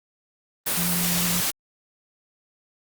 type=tone in noise; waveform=sine; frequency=174.61 Hz; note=F3; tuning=in tune; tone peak=-26 dBFS; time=0.77-1.41 s; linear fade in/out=10 ms; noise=white; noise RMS=-24 dBFS; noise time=0.66-1.51 s; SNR=-5 dB; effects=Opus 24 kbps